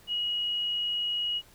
sine tone, 2900 Hz, F#7, 35 cents flat, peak -27 dBFS, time 0.07-1.42 s, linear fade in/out 50 ms, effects pink hiss -57 dBFS RMS until 1.54 s

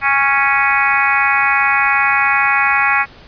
harmonic tone with a mistuned harmonic, 277.2 Hz, C#4, in tune, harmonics 3 / 4 / 5 / 6 / 7 / 8 / 9, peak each -19 / -19 / -19 / -19 / -19 / -19 / -19 dBFS, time 0.01-3.06 s, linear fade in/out 50 ms, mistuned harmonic 3, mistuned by -18 cents, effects pink hiss -41 dBFS RMS until 3.27 s + resampled to 11025 Hz

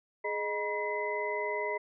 sine tone cluster, 420.9 / 616 / 965 / 2031 Hz, G#4 / D#5 / B5 / B6, +23 / -17 / -40 / +48 cents, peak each -35 / -37 / -36 / -36 dBFS, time 0.24-1.78 s, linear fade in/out 10 ms, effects none

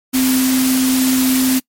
sine tone in noise, 259.7 Hz, C4, 13 cents flat, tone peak -12 dBFS, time 0.13-1.6 s, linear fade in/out 20 ms, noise white, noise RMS -20 dBFS, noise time 0.13-1.6 s, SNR +5 dB, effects noise-tail reverb RT60 0.1 s tail -24 dB re dry + MP3 64 kbps

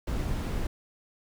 brown noise, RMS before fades -30 dBFS, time 0.07-0.67 s, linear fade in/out 5 ms, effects none

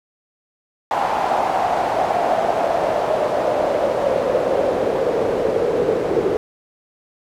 pink noise with band-pass filter sweep, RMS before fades -19 dBFS, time 0.91-6.37 s, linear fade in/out 0 ms, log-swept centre 820 to 430 Hz, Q 4.4, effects none

